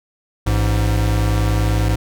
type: tone pair together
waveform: square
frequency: 54.95 / 105 Hz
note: A1 / G#2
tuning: -2 / +19 cents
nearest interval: major seventh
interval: 1121 cents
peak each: -18 dBFS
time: 0.46-1.96 s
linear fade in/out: 10 ms
effects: none